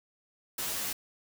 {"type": "noise with comb filter", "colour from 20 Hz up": "white", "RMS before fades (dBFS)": -34, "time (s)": [0.58, 0.93], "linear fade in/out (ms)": 5, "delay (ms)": 12, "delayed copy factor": -0.8, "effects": []}